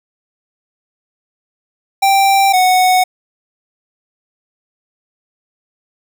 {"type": "tone pair in turn", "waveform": "square", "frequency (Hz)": [784, 738.5], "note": ["G5", "F#5"], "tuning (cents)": [0, -3], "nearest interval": "minor second", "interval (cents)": 103, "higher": "first", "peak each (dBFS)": -9, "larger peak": "neither", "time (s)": [[2.02, 2.53], [2.53, 3.04]], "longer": "neither", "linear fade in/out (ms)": 10, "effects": []}